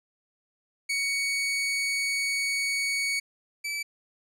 sawtooth tone pair in turn, 2235 / 2307 Hz, C#7 / D7, +14 / -31 cents, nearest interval minor second, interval 55 cents, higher second, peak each -22 / -26 dBFS, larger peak first, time 0.89-3.2 / 3.64-3.83 s, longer first, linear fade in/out 10 ms, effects low-pass 11000 Hz 12 dB/octave

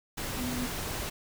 sine tone in noise, 247.5 Hz, B3, 4 cents sharp, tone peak -33 dBFS, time 0.38-0.67 s, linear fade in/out 10 ms, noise pink, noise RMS -35 dBFS, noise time 0.17-1.1 s, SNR -1 dB, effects none

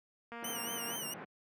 click train, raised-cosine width 0.5 ms, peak -31 dBFS, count 150, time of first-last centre 0.32-0.957 s, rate 234 Hz
pink band-pass noise, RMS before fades -47 dBFS, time 0.42-1.25 s, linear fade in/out 10 ms, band 160 to 2100 Hz, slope 24 dB/octave
10% pulse tone with vibrato, 2937 Hz, F#7, 13 cents flat, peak -31 dBFS, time 0.44-1.14 s, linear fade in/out 5 ms, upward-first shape sine, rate 4.3 Hz, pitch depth 100 cents each way
effects high-pass 60 Hz 12 dB/octave

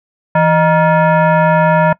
sine tone with frequency modulation, 164.81 Hz, E3, in tune, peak -7 dBFS, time 0.35-1.93 s, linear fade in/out 5 ms, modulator 782 Hz, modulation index 1.5, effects noise-tail reverb RT60 0.1 s tail -21 dB re dry

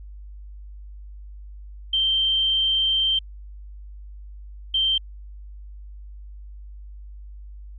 sine tone pair in turn, 3136 / 3136 Hz, G7 / G7, 0 / 0 cents, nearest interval unison, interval 0 cents, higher neither, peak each -18 dBFS, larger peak neither, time 1.93-3.19 / 4.74-4.98 s, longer first, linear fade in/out 5 ms, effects added 50 Hz sine -37 dBFS peak until 7.78 s

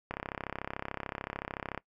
click train, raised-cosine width 0.5 ms, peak -20 dBFS, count 57, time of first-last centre 0.11-1.777 s, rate 33.6 Hz, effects noise-tail reverb RT60 0.1 s tail -21 dB re dry

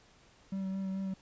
triangle tone with vibrato, 191.9 Hz, G3, 37 cents flat, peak -31 dBFS, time 0.52-1.14 s, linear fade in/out 5 ms, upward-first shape sine, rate 4.6 Hz, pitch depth 17 cents each way, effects pink hiss -62 dBFS RMS until 1.21 s + resampled to 16000 Hz

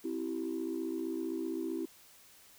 sine chord, C major, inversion none, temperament equal with one note detuned, 261.6 / 329.6 / 385 Hz, C4 / E4 / G4, 0 / 0 / -31 cents, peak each -39 / -35 / -39 dBFS, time 0.04-1.86 s, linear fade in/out 10 ms, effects tanh soft clip ceiling -27 dBFS + white hiss -59 dBFS RMS until 2.58 s

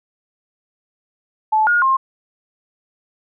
sine tone with pitch steps, 867 / 1431 / 1063 Hz, A5 / F6 / C6, -26 / +42 / +27 cents, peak -12 dBFS, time 1.52-1.97 s, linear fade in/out 10 ms, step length 150 ms, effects none

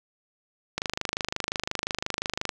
click train, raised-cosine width 0.2 ms, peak -10 dBFS, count 45, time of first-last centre 0.78-2.492 s, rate 25.7 Hz, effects none

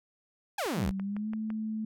sawtooth exponential sweep, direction down, 880 to 51.91 Hz, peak -26 dBFS, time 0.58-0.91 s, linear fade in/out 5 ms
click train, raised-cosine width 0.5 ms, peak -29 dBFS, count 6, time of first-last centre 0.66-1.503 s, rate 5.93 Hz
sine tone with pitch glide, 193 to 217.9 Hz, G3 to A3, -27 to -17 cents, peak -31 dBFS, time 0.77-1.85 s, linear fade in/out 5 ms, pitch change +210 cents, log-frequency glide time 0.99-1.3 s
effects none

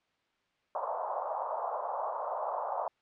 pink band-pass noise, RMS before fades -35 dBFS, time 0.75-2.88 s, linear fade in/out 2 ms, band 570 to 1100 Hz, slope 48 dB/octave, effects white hiss -74 dBFS RMS until 3.01 s + low-pass 3000 Hz 12 dB/octave

